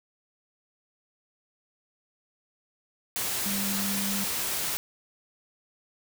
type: tone in noise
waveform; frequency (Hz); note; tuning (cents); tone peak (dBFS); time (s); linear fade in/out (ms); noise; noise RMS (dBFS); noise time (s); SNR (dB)
sine; 198.7; G3; +24; -31; 3.46-4.24; 0; white; -30; 3.16-4.77; -4
effects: none